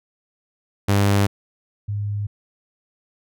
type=tone pair in turn; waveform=sawtooth / sine; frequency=100.3 / 102.88 Hz; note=G2 / G#2; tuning=+40 / -16 cents; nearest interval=unison; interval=44 cents; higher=second; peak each=-11 / -22 dBFS; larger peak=first; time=0.88-1.27 / 1.88-2.27 s; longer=neither; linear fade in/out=10 ms; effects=none